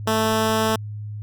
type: tone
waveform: 10% pulse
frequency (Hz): 220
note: A3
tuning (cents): 0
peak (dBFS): -10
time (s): 0.07-0.76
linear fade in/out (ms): 5
effects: added 105 Hz sine -29 dBFS peak until 1.22 s + Opus 48 kbps